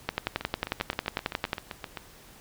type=two click trains; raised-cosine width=0.3 ms; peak=-18 / -10 dBFS; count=13 / 17; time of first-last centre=0.41-1.972 / 0.09-1.531 s; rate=7.68 / 11.1 Hz; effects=pink hiss -52 dBFS RMS until 2.4 s